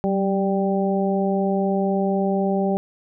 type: harmonic tone with a mistuned harmonic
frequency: 196 Hz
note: G3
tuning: in tune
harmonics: 1 / 2 / 3 / 4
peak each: -21 / -24 / -26 / -27 dBFS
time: 0.04-2.77 s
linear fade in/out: 0 ms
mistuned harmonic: 1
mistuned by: -36 cents
effects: none